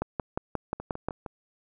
two click trains, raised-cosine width 1 ms, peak -14 / -22 dBFS, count 7 / 4, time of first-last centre 0.02-1.086 / 0.8-1.262 s, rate 5.63 / 6.49 Hz, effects none

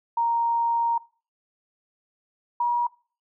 sine tone pair in turn, 932.3 / 957.4 Hz, A#5 / A#5, 0 / +46 cents, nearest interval unison, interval 46 cents, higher second, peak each -20 dBFS, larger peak neither, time 0.17-0.98 / 2.6-2.87 s, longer first, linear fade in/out 5 ms, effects noise-tail reverb RT60 0.4 s tail -22 dB re dry

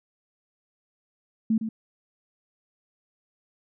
sine tone with echo, 221.6 Hz, A3, 13 cents sharp, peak -19 dBFS, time 1.5-1.58 s, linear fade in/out 5 ms, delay 110 ms, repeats 1, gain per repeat -8 dB, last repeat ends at 1.69 s, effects none

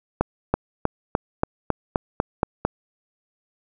accelerating click train, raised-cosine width 1 ms, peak -4 dBFS, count 10, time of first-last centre 0.21-2.65 s, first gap 330 ms, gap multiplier 0.95, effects none

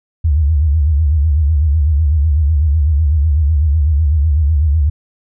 sine tone with vibrato, 75.4 Hz, D2, 46 cents sharp, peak -9 dBFS, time 0.24-4.9 s, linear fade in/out 10 ms, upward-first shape sine, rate 8 Hz, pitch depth 150 cents each way, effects none

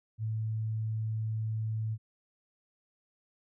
sine tone, 110 Hz, A2, in tune, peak -30 dBFS, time 0.18-1.98 s, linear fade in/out 50 ms, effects none

